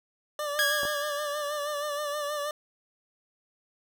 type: tone with vibrato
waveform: 25% pulse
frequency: 587.3 Hz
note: D5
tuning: in tune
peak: -26 dBFS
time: 0.39-2.51 s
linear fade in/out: 2 ms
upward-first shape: sine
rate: 6.3 Hz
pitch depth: 44 cents each way
type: tone with exponential decay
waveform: sawtooth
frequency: 1648 Hz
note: G#6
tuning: 14 cents flat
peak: -18 dBFS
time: 0.59-1.88 s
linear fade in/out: 0 ms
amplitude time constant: 280 ms
type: clicks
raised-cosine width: 1 ms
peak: -23 dBFS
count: 2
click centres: 0.833 / 0.852 s
effects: none